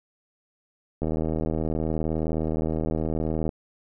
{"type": "click train", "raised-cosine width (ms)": 2, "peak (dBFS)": -14, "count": 197, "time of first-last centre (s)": [1.02, 3.492], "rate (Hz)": 79.3, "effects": []}